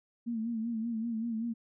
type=tone with vibrato; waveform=sine; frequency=227.9 Hz; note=A#3; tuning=39 cents flat; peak=-31 dBFS; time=0.26-1.54 s; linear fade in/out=20 ms; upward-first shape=sine; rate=5.2 Hz; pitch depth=69 cents each way; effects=none